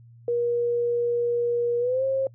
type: tone with pitch glide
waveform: sine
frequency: 476.7 to 535.1 Hz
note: A#4 to C5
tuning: +39 to +39 cents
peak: -21 dBFS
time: 0.28-2.27 s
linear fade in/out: 2 ms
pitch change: +200 cents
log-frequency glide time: 1.79-2.04 s
effects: noise-tail reverb RT60 0.1 s tail -26 dB re dry + added 117 Hz sine -47 dBFS peak until 2.34 s